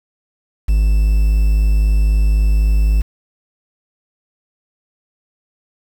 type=tone with quantisation; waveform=triangle; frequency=51.91 Hz; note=G#1; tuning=in tune; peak=-8 dBFS; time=0.68-3.02 s; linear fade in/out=10 ms; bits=6; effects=none